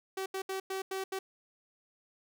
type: tone bursts at uneven times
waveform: sawtooth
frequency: 382.8 Hz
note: G4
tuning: 41 cents flat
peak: -30 dBFS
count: 6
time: 0.17-0.26 / 0.34-0.42 / 0.49-0.6 / 0.7-0.82 / 0.91-1.04 / 1.12-1.19 s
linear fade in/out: 5 ms
effects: none